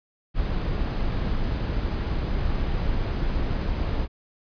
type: noise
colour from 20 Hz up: brown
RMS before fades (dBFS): -25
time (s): 0.34-4.08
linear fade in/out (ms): 50
effects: resampled to 11025 Hz